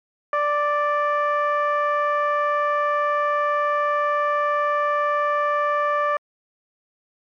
15% pulse tone with low-pass filter, 587.3 Hz, D5, in tune, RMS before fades -21 dBFS, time 0.33-6.17 s, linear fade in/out 2 ms, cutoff 1300 Hz, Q 1.7, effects MP3 96 kbps

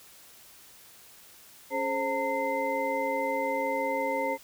sine tone cluster, 276 / 424.3 / 530 / 909 / 2071 Hz, C#4 / G#4 / C5 / A#5 / C7, -7 / +37 / +22 / -44 / -18 cents, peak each -36 / -38 / -30 / -31 / -35 dBFS, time 1.7-4.38 s, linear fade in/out 50 ms, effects white hiss -53 dBFS RMS until 4.43 s

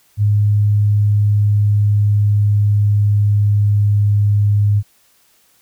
sine tone with pitch glide, 103.83 to 102.99 Hz, G#2 to G#2, 0 to -14 cents, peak -10 dBFS, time 0.17-4.83 s, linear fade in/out 50 ms, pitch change -14 cents, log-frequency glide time 0.55-4.2 s, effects white hiss -55 dBFS RMS until 5.61 s

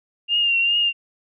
sine tone with vibrato, 2794 Hz, F7, in tune, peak -16 dBFS, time 0.28-0.93 s, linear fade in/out 50 ms, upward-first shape triangle, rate 2.5 Hz, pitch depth 46 cents each way, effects none

